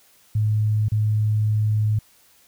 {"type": "tone with dropouts", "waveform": "sine", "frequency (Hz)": 107.1, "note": "A2", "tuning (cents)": -46, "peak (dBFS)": -17, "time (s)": [0.35, 1.99], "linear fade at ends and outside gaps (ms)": 5, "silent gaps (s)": [0.885, 0.918], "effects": ["white hiss -56 dBFS RMS until 2.47 s"]}